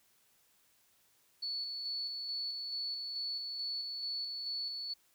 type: tone with tremolo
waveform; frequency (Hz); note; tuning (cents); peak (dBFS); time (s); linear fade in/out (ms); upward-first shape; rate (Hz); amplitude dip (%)
sine; 4435; C#8; 0; -35; 1.42-4.94; 10; square; 2.3; 30
effects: white hiss -70 dBFS RMS until 5.14 s